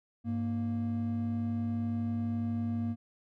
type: tone pair together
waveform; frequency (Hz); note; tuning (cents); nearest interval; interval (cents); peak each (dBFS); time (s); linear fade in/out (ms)
triangle; 101.05 / 233.1; G#2 / A#3; -47 / 0; octave + major second; 1447; -32 / -29; 0.24-2.96; 50
effects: tanh soft clip ceiling -21 dBFS